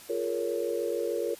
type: chord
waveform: sine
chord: Bb minor seventh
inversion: second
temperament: just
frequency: 349.6 / 419.5 / 466.2 / 559.4 Hz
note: F4 / Ab4 / Bb4 / Db5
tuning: +2 / +17 / 0 / +16 cents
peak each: -34 / -34 / -31 / -34 dBFS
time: 0.09-1.35 s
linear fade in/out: 10 ms
effects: white hiss -49 dBFS RMS until 1.39 s + resampled to 32000 Hz